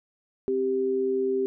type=tone pair together; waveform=sine; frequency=261.6 / 392 Hz; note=C4 / G4; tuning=0 / 0 cents; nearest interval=perfect fifth; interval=700 cents; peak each=-31 / -23 dBFS; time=0.48-1.46 s; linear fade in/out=0 ms; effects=none